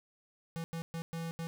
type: tone bursts at uneven times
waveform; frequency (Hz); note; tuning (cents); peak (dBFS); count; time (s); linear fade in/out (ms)
square; 165.5; E3; +7; -37; 5; 0.56-0.64 / 0.73-0.82 / 0.94-1.02 / 1.13-1.31 / 1.39-1.47; 0
effects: none